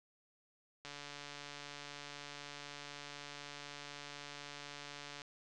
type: click train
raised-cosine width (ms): 0.2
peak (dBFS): -30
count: 630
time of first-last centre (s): 0.85-5.218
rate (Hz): 144
effects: resampled to 24000 Hz